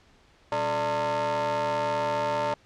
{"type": "ring-modulated tone", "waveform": "40% pulse", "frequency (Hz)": 156.5, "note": "D#3", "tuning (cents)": 10, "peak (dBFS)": -21, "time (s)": [0.52, 2.54], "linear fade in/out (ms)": 2, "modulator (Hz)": 745, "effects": ["pink hiss -59 dBFS RMS until 2.65 s", "low-pass 5000 Hz 12 dB/octave"]}